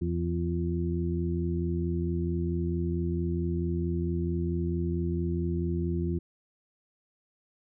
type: harmonic tone with a mistuned harmonic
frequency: 84.5 Hz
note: E2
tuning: 43 cents sharp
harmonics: 1 / 2 / 3 / 4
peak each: -30 / -31 / -38 / -33 dBFS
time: 0.01-6.19 s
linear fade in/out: 10 ms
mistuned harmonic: 4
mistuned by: +38 cents
effects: none